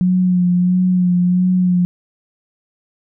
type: tone with vibrato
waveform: sine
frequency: 180.5 Hz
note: F#3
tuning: 43 cents flat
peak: -11 dBFS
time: 0.01-1.85 s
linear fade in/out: 0 ms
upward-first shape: sine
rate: 1.5 Hz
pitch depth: 28 cents each way
effects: none